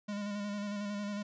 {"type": "tone with vibrato", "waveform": "square", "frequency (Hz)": 204.8, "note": "G#3", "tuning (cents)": -24, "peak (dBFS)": -36, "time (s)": [0.08, 1.23], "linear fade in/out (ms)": 10, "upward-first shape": "square", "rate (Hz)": 11, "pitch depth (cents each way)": 24, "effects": ["resampled to 16000 Hz"]}